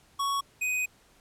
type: tone pair in turn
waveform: square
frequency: 1114 / 2501 Hz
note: C#6 / D#7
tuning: +8 / +8 cents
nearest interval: octave + major second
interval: 1400 cents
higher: second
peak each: -27 dBFS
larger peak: neither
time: 0.19-0.41 / 0.61-0.86 s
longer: second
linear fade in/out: 10 ms
effects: pink hiss -61 dBFS RMS until 1.2 s + low-pass 12000 Hz 12 dB/octave